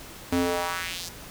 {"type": "tone with high-pass filter sweep", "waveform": "square", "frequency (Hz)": 87.31, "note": "F2", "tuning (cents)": 0, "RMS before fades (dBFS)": -28, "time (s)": [0.32, 1.09], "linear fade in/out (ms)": 5, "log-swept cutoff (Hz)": [190, 5700], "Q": 1.8, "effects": ["pink hiss -43 dBFS RMS until 1.3 s"]}